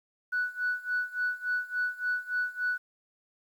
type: tone with tremolo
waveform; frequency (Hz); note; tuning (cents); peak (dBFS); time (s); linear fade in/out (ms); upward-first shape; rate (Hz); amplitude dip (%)
sine; 1480; F#6; 0; -24; 0.32-2.78; 10; sine; 3.5; 90
effects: tanh soft clip ceiling -22 dBFS + 10-bit